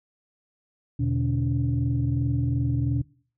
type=tone cluster; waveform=sine; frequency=80.3 / 121.8 / 144.6 / 286 Hz; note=E2 / B2 / D3 / D4; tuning=-45 / -24 / -27 / -46 cents; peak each=-29 / -23 / -30 / -29 dBFS; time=0.99-3.02 s; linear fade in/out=10 ms; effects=noise-tail reverb RT60 0.5 s tail -23 dB re dry + tanh soft clip ceiling -14 dBFS